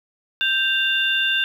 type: tone cluster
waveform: sine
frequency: 1570 / 2783 / 3564 Hz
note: G6 / F7 / A7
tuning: +2 / -7 / +22 cents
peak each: -22 / -21 / -23 dBFS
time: 0.41-1.44 s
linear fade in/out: 0 ms
effects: 8-bit